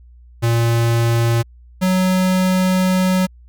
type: tone pair in turn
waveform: square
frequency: 116.54 / 185.38 Hz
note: A#2 / F#3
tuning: 0 / +4 cents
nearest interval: minor sixth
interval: 804 cents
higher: second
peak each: -14 dBFS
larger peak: neither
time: 0.42-1.43 / 1.81-3.27 s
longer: second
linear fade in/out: 20 ms
effects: added 60 Hz sine -41 dBFS peak until 3.48 s